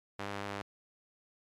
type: tone with band-pass filter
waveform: sawtooth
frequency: 100.7 Hz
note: G2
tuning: 47 cents sharp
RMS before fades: -40 dBFS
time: 0.19-0.62 s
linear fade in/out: 5 ms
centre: 1400 Hz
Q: 0.51
effects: MP3 96 kbps